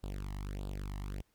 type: tone with flanger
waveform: sawtooth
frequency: 49 Hz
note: G1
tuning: in tune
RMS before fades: -40 dBFS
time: 0.03-1.22 s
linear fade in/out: 10 ms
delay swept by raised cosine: 0.24 to 1.03 ms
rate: 1.6 Hz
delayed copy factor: +1
effects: pink hiss -75 dBFS RMS until 1.34 s